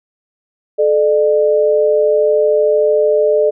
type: tone pair together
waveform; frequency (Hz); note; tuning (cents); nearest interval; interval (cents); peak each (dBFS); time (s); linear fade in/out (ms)
sine; 433.3 / 600.3; A4 / D5; -27 / +38; tritone; 565; -12; 0.78-3.51; 20
effects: none